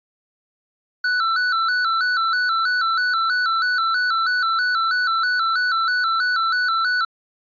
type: tone with vibrato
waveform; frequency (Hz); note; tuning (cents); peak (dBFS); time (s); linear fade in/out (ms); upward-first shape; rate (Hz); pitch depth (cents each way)
square; 1408; F6; +14; -18; 1.04-7.05; 5; square; 3.1; 91
effects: resampled to 11025 Hz